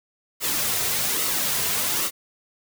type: noise with flanger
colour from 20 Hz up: white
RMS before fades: -24 dBFS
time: 0.4-2.11 s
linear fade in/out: 50 ms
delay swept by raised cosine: 1.2 to 3.6 ms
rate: 1.2 Hz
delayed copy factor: -0.5
effects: none